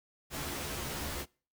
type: noise with comb filter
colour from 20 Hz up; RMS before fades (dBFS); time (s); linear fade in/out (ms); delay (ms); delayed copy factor
pink; -38; 0.3-1.26; 50; 14; +0.95
effects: noise-tail reverb RT60 0.4 s tail -25 dB re dry